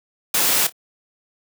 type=noise with echo; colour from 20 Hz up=white; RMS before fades=-18 dBFS; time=0.34-0.67 s; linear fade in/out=5 ms; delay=27 ms; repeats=2; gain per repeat=-15 dB; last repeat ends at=0.724 s; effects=high-pass 150 Hz 12 dB/octave